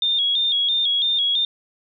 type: tone with vibrato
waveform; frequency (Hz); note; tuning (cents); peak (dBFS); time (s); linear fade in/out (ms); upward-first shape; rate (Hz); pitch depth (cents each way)
sine; 3468; A7; -26; -17; 0.02-1.45; 2; square; 3; 73
effects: none